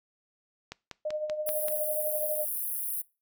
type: click train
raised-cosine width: 0.2 ms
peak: -21 dBFS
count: 6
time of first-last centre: 0.72-1.683 s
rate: 5.19 Hz
type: tone with tremolo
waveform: sine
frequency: 610 Hz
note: D#5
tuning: 34 cents flat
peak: -27 dBFS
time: 1.05-2.45 s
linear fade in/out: 5 ms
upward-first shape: triangle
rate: 12 Hz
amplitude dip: 65%
type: high-pass noise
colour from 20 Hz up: pink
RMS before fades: -33 dBFS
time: 1.46-3.02 s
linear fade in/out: 10 ms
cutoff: 10000 Hz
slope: 96 dB/octave
effects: noise-tail reverb RT60 0.3 s tail -23 dB re dry